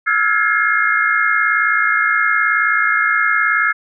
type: tone cluster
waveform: sine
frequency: 1310 / 1412 / 1651 / 1710 / 2132 Hz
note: E6 / F6 / G#6 / A6 / C7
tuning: -11 / +19 / -11 / -50 / +32 cents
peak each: -19 dBFS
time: 0.06-3.73 s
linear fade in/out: 20 ms
effects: none